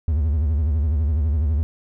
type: tone with vibrato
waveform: triangle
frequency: 75.8 Hz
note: D#2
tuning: 45 cents flat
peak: -15 dBFS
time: 0.08-1.63 s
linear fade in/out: 0 ms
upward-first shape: sine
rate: 12 Hz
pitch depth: 160 cents each way
effects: none